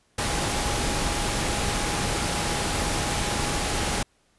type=tone in noise; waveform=sine; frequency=824 Hz; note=G#5; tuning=14 cents flat; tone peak=-35 dBFS; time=0.18-4.03 s; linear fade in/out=5 ms; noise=pink; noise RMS=-26 dBFS; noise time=0.18-4.03 s; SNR=-12 dB; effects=pink hiss -65 dBFS RMS until 4.38 s + resampled to 24000 Hz